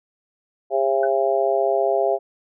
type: harmonic tone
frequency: 135 Hz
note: C#3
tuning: 45 cents flat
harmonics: 3 / 4 / 5 / 6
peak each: -22 / -23 / -20 / -28 dBFS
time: 0.7-2.19 s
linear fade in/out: 50 ms
type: tone with exponential decay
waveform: sine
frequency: 1507 Hz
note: F#6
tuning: 31 cents sharp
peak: -24 dBFS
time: 1.03-1.11 s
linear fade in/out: 5 ms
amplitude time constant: 16 ms
effects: none